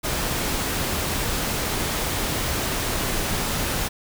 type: noise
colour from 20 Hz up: pink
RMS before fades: -25 dBFS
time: 0.03-3.89 s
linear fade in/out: 20 ms
effects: none